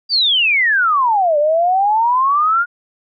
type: exponential two-way sweep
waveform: sine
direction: down then up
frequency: 4800 to 579 to 1445 Hz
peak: -11 dBFS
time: 0.09-2.66 s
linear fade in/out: 50 ms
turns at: 1.38 s
effects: none